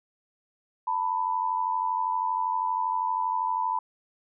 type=tone pair together; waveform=sine; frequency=896.4 / 989 Hz; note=A5 / B5; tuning=+32 / +2 cents; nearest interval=major second; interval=170 cents; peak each=-29 / -26 dBFS; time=0.87-3.79 s; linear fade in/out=5 ms; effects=none